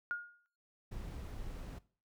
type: tone with exponential decay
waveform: sine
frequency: 1428 Hz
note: F6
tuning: 38 cents sharp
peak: -31 dBFS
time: 0.11-0.46 s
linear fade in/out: 0 ms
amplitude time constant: 75 ms
type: noise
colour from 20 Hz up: brown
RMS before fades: -44 dBFS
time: 0.91-1.79 s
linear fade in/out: 10 ms
effects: noise-tail reverb RT60 0.4 s tail -19 dB re dry